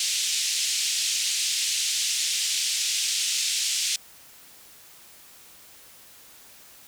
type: band-pass noise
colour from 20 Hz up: white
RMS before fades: -26 dBFS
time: 0-3.96 s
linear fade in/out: 2 ms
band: 2600 to 7900 Hz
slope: 24 dB/octave
effects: white hiss -50 dBFS RMS until 6.87 s